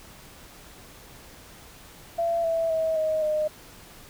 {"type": "tone with pitch steps", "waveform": "sine", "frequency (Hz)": [675, 658.8, 643, 627.6, 612.6], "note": ["E5", "E5", "E5", "D#5", "D#5"], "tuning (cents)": [41, -1, -43, 15, -27], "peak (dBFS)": -22, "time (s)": [2.18, 3.48], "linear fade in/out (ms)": 10, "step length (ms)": 260, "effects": ["pink hiss -48 dBFS RMS until 4.09 s"]}